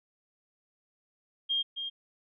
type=tone with echo; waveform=sine; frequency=3218 Hz; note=G7; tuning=45 cents sharp; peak=-26 dBFS; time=1.49-1.63 s; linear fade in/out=20 ms; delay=270 ms; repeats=1; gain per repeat=-7 dB; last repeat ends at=1.9 s; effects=none